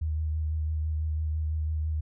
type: tone with vibrato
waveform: sine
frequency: 77.78 Hz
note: D#2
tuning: in tune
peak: -26 dBFS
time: 0.01-2.01 s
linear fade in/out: 10 ms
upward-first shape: sine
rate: 6 Hz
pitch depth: 22 cents each way
effects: none